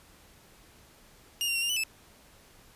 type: tone with pitch steps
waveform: sawtooth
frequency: 2836 / 2768 / 2737 / 2800 / 2978 / 2622 Hz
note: F7 / F7 / F7 / F7 / F#7 / E7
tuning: +26 / -16 / -36 / +4 / +11 / -10 cents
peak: -24 dBFS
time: 1.41-1.836 s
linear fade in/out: 0 ms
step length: 71 ms
effects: pink hiss -57 dBFS RMS until 2.75 s + resampled to 32000 Hz